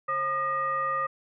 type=tone with frequency modulation; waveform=sine; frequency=1216 Hz; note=D#6; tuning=40 cents flat; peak=-25 dBFS; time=0.08-1.07 s; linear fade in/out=10 ms; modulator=679 Hz; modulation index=0.66; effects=none